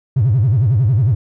triangle tone with vibrato, 116.7 Hz, A#2, 2 cents sharp, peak -7 dBFS, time 0.16-1.15 s, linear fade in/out 10 ms, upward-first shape sine, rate 11 Hz, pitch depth 300 cents each way, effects tanh soft clip ceiling -7 dBFS

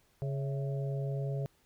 harmonic tone with a mistuned harmonic, 138.59 Hz, C#3, in tune, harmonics 1 / 3 / 4 / 5, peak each -32 / -42 / -44 / -46 dBFS, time 0.22-1.46 s, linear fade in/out 0 ms, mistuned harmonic 5, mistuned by -77 cents, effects pink hiss -69 dBFS RMS until 1.65 s

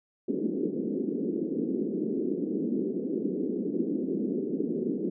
white band-pass noise, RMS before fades -30 dBFS, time 0.28-5.1 s, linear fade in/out 5 ms, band 190 to 410 Hz, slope 48 dB/octave, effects none

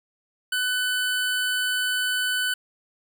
25% pulse tone, 1500 Hz, F#6, 23 cents sharp, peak -19 dBFS, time 0.52-2.54 s, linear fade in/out 5 ms, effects none

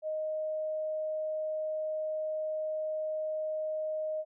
sine tone, 622 Hz, D#5, 1 cent flat, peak -31 dBFS, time 0.02-4.25 s, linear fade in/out 50 ms, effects none

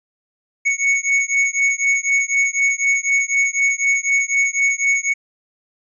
square beating tone pair, 2217 / 2221 Hz, C#7 / C#7, 0 / +3 cents, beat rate 4 Hz, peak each -19 / -19 dBFS, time 0.65-5.14 s, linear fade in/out 20 ms, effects resampled to 22050 Hz

